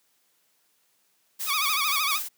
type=noise with tremolo; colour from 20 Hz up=blue; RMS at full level=-31 dBFS; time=1.39-2.29 s; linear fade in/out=20 ms; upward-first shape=square; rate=4.2 Hz; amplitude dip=35%
type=tone with vibrato; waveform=15% pulse; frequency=1185 Hz; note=D6; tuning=15 cents sharp; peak=-17 dBFS; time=1.46-2.2 s; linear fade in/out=50 ms; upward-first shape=sine; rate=13 Hz; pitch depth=120 cents each way
effects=white hiss -68 dBFS RMS until 2.37 s + high-pass 150 Hz 12 dB/octave